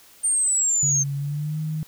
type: linear sweep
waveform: sine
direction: down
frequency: 8870 to 6272 Hz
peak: -18 dBFS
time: 0.23-1.04 s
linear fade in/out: 20 ms
type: tone with pitch glide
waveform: sine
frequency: 140.2 to 155.56 Hz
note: C#3 to D#3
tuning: +20 to 0 cents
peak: -24 dBFS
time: 0.83-1.83 s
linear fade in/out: 0 ms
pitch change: +180 cents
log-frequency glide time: 1.16-1.6 s
effects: white hiss -51 dBFS RMS until 1.87 s